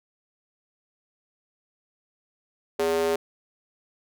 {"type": "tone with high-pass filter", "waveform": "square", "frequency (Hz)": 82.2, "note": "E2", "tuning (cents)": -4, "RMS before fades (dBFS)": -24, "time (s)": [2.79, 3.16], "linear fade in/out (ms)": 5, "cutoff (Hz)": 440, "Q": 4, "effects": []}